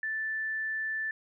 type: tone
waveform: sine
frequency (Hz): 1760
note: A6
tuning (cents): 0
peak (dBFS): -30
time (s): 0.03-1.11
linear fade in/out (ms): 2
effects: none